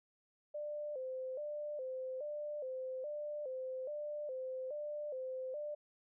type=tone with vibrato; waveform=sine; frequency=554.4 Hz; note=C#5; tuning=in tune; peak=-39 dBFS; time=0.54-5.75 s; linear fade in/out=10 ms; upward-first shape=square; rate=1.2 Hz; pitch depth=120 cents each way; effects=none